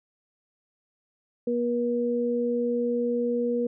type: tone pair together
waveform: sine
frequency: 240 / 480 Hz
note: B3 / B4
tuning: -49 / -49 cents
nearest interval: octave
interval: 1200 cents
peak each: -27 / -25 dBFS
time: 1.47-3.67 s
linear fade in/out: 5 ms
effects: none